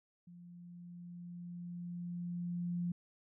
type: tone with level ramp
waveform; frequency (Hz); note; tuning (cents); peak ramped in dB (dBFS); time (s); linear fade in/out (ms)
sine; 174.61; F3; 0; -52 to -33; 0.27-2.92; 5
effects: none